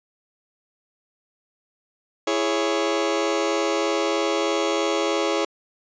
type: chord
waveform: sawtooth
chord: C# minor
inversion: first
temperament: just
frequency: 332.6 / 415.8 / 554.4 Hz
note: E4 / G#4 / C#5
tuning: +16 / +2 / 0 cents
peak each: -21 dBFS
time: 2.27-5.45 s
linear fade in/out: 5 ms
effects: resampled to 16000 Hz